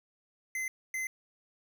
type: tone bursts at uneven times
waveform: square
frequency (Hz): 2056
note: C7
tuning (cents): -31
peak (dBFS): -33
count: 2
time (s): 0.55-0.68 / 0.94-1.07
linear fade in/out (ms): 2
effects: none